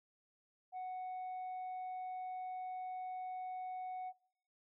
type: tone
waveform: sine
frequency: 740 Hz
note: F#5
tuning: in tune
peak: -38 dBFS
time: 0.72-4.13 s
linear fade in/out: 50 ms
effects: noise-tail reverb RT60 0.7 s tail -24 dB re dry + tanh soft clip ceiling -40 dBFS